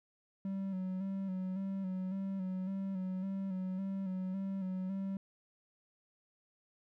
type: tone with vibrato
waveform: triangle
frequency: 190 Hz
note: F#3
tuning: 46 cents sharp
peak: -33 dBFS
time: 0.45-5.17 s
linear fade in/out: 2 ms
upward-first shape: square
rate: 1.8 Hz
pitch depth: 36 cents each way
effects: none